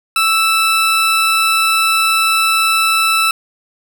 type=tone; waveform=20% pulse; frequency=1318.5 Hz; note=E6; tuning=in tune; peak=-6 dBFS; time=0.16-3.31 s; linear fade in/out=2 ms; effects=none